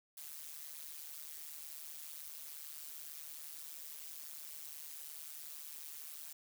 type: noise with amplitude modulation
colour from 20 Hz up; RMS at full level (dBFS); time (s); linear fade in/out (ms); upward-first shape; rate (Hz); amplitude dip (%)
blue; -45; 0.17-6.33; 5; sine; 151; 90
effects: none